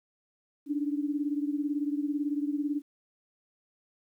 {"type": "beating tone pair", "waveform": "sine", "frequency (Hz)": [287.3, 305.3], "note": ["D4", "D#4"], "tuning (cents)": [-38, -33], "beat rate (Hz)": 18, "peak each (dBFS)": [-29, -33], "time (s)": [0.66, 2.82], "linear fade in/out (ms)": 50, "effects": ["11-bit"]}